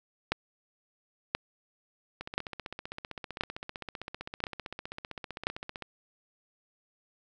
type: two click trains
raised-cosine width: 0.3 ms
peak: -10 / -22 dBFS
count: 6 / 57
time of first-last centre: 0.32-5.469 / 2.21-5.823 s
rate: 0.971 / 15.5 Hz
effects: none